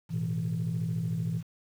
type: chord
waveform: sine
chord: A suspended second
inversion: none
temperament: equal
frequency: 110 / 123.47 / 164.81 Hz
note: A2 / B2 / E3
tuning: 0 / 0 / 0 cents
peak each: -33 / -33 / -29 dBFS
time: 0.09-1.43 s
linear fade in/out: 50 ms
effects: tanh soft clip ceiling -23 dBFS + 9-bit